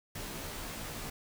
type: noise with comb filter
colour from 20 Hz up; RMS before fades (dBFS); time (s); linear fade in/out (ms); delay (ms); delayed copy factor
pink; -41; 0.15-1.1; 5; 16; -0.85
effects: none